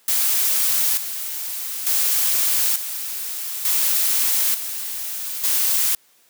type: noise with tremolo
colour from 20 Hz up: blue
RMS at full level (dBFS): -19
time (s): 0.08-5.95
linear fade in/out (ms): 2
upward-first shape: square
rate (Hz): 0.56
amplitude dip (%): 65
effects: white hiss -57 dBFS RMS until 6.29 s + high-pass 200 Hz 12 dB/octave